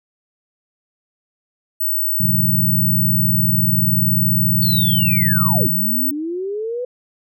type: tone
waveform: sine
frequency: 15850 Hz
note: B9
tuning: 5 cents sharp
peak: -16 dBFS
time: 1.8-6.11 s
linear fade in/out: 10 ms
type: chord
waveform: sine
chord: F# half-diminished seventh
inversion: first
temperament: equal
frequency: 110 / 130.81 / 164.81 / 185 Hz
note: A2 / C3 / E3 / F#3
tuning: 0 / 0 / 0 / 0 cents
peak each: -23 / -21 / -25 / -19 dBFS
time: 2.2-5.67 s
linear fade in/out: 5 ms
type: linear two-way sweep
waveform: sine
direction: down then up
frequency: 4435 to 161.6 to 504 Hz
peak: -21 dBFS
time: 4.62-6.85 s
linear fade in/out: 5 ms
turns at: 5.7 s
effects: none